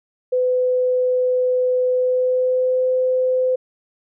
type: tone with pitch glide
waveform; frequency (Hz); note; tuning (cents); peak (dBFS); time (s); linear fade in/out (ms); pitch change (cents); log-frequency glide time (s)
sine; 504 to 511; B4 to C5; +35 to -41; -15; 0.32-3.56; 10; +24; 1.89-2.86
effects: none